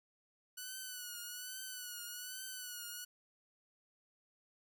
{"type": "tone with vibrato", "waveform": "5% pulse", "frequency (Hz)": 1480, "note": "F#6", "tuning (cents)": 0, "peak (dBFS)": -33, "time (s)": [0.57, 3.05], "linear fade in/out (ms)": 10, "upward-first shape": "triangle", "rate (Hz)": 1.2, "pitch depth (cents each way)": 68, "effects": []}